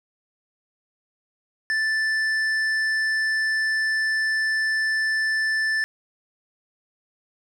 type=tone with hard clipping; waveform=sine; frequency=1760 Hz; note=A6; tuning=in tune; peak=-22 dBFS; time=1.7-5.84 s; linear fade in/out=0 ms; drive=7 dB; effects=none